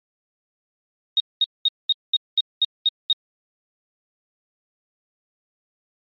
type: tone bursts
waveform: sine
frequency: 3729 Hz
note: A#7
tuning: in tune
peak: -14 dBFS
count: 9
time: 1.17-3.129 s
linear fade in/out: 2 ms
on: 31 ms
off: 210 ms
effects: MP3 32 kbps